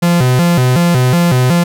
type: tone with vibrato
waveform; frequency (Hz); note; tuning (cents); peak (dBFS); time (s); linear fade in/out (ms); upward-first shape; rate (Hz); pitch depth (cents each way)
45% pulse; 147.9; D3; +13; -8; 0.02-1.64; 10; square; 2.7; 270
effects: none